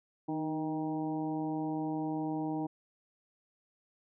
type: harmonic tone with a mistuned harmonic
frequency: 157.6 Hz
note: D#3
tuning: 23 cents sharp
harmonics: 1 / 2 / 3 / 4 / 5 / 6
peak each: -41 / -33 / -46 / -46 / -41 / -46 dBFS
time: 0.28-2.67 s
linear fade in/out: 10 ms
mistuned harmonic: 2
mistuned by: -30 cents
effects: none